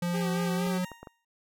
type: tone with pitch glide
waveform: square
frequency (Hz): 174.61 to 181.6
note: F3 to F#3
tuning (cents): 0 to -32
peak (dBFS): -28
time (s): 0.02-0.85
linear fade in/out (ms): 5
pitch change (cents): +68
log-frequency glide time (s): 0.48-0.73
type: tone with vibrato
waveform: sawtooth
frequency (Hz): 392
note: G4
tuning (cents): 0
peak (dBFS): -30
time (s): 0.13-0.79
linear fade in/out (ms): 20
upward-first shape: sine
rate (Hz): 4.3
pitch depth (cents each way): 65
type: clicks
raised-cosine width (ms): 1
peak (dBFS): -28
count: 4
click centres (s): 0.669 / 0.917 / 1.03 / 1.072
type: tone with exponential decay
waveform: 20% pulse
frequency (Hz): 932.3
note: A#5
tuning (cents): 0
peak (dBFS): -35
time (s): 0.83-1.25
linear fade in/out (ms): 5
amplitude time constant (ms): 90
effects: none